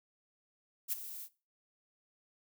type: noise with ADSR envelope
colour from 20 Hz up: violet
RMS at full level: -32 dBFS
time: 0.88-1.29 s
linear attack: 43 ms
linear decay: 19 ms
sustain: -13 dB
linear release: 61 ms
effects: noise-tail reverb RT60 0.3 s tail -18 dB re dry